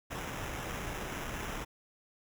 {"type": "noise with sample-and-hold", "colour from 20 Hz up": "pink", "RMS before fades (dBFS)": -39, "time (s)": [0.1, 1.65], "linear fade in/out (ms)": 20, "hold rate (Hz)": 4410, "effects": []}